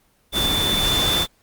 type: tone in noise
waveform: sine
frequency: 3520 Hz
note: A7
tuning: in tune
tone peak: -19 dBFS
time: 0.32-1.27 s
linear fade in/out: 50 ms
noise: pink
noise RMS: -23 dBFS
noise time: 0.32-1.27 s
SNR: +1 dB
effects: pink hiss -61 dBFS RMS until 1.42 s + Opus 24 kbps